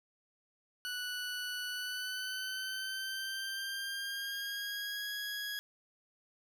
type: tone with pitch glide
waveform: 20% pulse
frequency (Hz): 1480 to 1661.2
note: F#6 to G#6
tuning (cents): 0 to 0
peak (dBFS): -32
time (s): 0.85-5.59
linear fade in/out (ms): 0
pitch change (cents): +200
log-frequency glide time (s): 1.69-5.11
effects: none